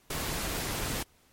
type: noise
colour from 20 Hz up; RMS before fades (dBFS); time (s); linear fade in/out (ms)
pink; -33; 0.1-1.03; 5
effects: pink hiss -64 dBFS RMS until 1.32 s + MP3 64 kbps